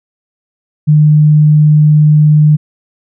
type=tone; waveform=sine; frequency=151.4 Hz; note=D#3; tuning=47 cents flat; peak=-3 dBFS; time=0.87-2.57 s; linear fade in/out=20 ms; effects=none